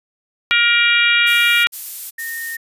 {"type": "harmonic tone", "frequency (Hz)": 472.4, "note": "A#4", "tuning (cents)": 23, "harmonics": [3, 4, 5, 6, 7, 8], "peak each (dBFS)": [-17, -20, -15, -20, -21, -25], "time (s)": [0.51, 1.67], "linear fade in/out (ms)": 0}
{"type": "noise bursts", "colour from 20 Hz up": "violet", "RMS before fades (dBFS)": -26, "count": 3, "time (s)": [1.26, 2.57], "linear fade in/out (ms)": 20, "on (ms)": 390, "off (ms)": 70}
{"type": "tone", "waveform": "sine", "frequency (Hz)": 1840, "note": "A#6", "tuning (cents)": -23, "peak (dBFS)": -25, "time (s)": [2.18, 2.57], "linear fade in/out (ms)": 5}
{"effects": ["resampled to 32000 Hz"]}